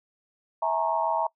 sine tone cluster, 653 / 843 / 930 / 1091 Hz, E5 / G#5 / A#5 / C#6, -17 / +26 / -4 / -28 cents, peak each -28 / -30 / -26 / -34 dBFS, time 0.62-1.27 s, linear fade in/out 5 ms, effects noise-tail reverb RT60 0.1 s tail -22 dB re dry

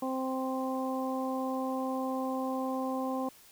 harmonic tone, 261.6 Hz, C4, in tune, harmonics 1 / 2 / 3 / 4, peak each -33 / -36 / -38 / -39 dBFS, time 0.02-3.29 s, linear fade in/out 5 ms, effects white hiss -57 dBFS RMS until 3.51 s

